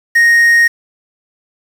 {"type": "tone with quantisation", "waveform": "triangle", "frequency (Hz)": 1864.7, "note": "A#6", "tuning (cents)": 0, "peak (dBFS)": -4, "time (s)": [0.15, 0.68], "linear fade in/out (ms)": 10, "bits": 5, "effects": []}